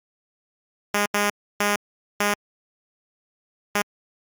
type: tone bursts at uneven times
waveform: 5% pulse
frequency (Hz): 205.4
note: G#3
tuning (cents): -19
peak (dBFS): -8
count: 5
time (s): 0.94-1.06 / 1.14-1.3 / 1.6-1.76 / 2.2-2.34 / 3.75-3.82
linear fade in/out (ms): 5
effects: Opus 48 kbps